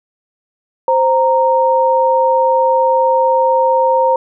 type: tone pair together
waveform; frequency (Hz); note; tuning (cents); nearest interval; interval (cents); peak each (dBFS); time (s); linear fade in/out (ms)
sine; 523 / 928.9; C5 / A#5; -1 / -6; minor seventh; 995; -12; 0.88-4.16; 2
effects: none